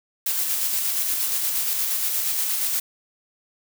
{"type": "noise with tremolo", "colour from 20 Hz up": "blue", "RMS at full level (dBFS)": -23, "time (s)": [0.26, 2.8], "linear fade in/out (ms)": 5, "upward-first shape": "square", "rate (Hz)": 8.5, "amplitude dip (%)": 25, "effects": []}